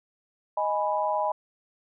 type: chord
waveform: sine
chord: G# minor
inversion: second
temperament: equal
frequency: 622.3 / 830.6 / 987.8 Hz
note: D#5 / G#5 / B5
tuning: 0 / 0 / 0 cents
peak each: -28 dBFS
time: 0.57-1.32 s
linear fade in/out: 5 ms
effects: none